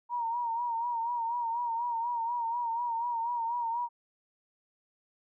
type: tone with vibrato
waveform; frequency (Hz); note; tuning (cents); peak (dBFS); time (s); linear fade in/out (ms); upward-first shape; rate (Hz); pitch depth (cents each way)
sine; 939; A#5; +12; -29; 0.09-3.89; 50; sine; 4.1; 59
effects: none